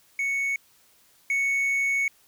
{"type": "tone pair in turn", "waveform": "triangle", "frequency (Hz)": [2217, 2217], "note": ["C#7", "C#7"], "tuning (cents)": [0, 0], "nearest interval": "unison", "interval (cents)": 0, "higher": "neither", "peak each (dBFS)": [-22, -20], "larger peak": "second", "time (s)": [[0.19, 0.56], [1.3, 2.08]], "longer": "second", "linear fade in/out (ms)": 2, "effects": ["white hiss -60 dBFS RMS until 2.27 s"]}